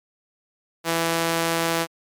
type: tone with high-pass filter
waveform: sawtooth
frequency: 166 Hz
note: E3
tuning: 12 cents sharp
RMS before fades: -23 dBFS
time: 0.84-1.87 s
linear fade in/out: 50 ms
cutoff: 390 Hz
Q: 0.58
effects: MP3 96 kbps